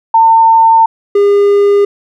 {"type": "tone pair in turn", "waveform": ["sine", "triangle"], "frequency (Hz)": [903, 405], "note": ["A5", "G#4"], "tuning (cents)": [45, -43], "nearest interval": "octave + major second", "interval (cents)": 1388, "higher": "first", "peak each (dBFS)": -3, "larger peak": "neither", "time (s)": [[0.14, 0.86], [1.15, 1.85]], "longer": "first", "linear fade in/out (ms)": 5, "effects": []}